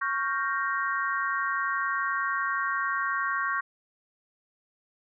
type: chord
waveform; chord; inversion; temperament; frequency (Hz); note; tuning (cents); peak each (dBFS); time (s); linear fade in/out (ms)
sine; G half-diminished seventh; second; equal; 1108.7 / 1396.9 / 1568 / 1864.7; Db6 / F6 / G6 / Bb6; 0 / 0 / 0 / 0; -29 / -34 / -31 / -33; 0.01-3.61; 10
effects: none